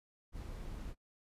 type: noise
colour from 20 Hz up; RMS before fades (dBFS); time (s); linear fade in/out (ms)
brown; -44; 0.32-0.95; 50
effects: noise-tail reverb RT60 0.1 s tail -22 dB re dry + resampled to 32000 Hz